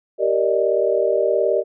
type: chord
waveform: sine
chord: Eb major seventh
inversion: first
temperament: just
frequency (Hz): 388.9 / 466.7 / 583.4 / 622.3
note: G4 / Bb4 / D5 / Eb5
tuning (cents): -14 / +2 / -12 / 0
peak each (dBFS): -21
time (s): 0.18-1.64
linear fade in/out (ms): 50
effects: none